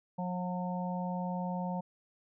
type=harmonic tone; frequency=180 Hz; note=F#3; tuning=47 cents flat; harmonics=1 / 3 / 4 / 5; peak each=-34 / -42 / -42 / -40 dBFS; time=0.18-1.81 s; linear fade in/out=10 ms; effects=none